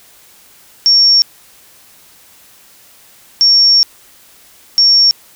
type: tone bursts at uneven times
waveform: sine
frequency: 5500 Hz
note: F8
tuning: 27 cents flat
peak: -5 dBFS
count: 3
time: 0.86-1.22 / 3.41-3.83 / 4.78-5.11 s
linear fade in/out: 0 ms
effects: white hiss -44 dBFS RMS until 5.35 s